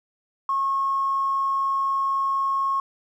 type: tone with tanh clipping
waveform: triangle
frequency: 1089 Hz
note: C#6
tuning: 31 cents flat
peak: -20 dBFS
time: 0.49-2.8 s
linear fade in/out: 2 ms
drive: 2 dB
effects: none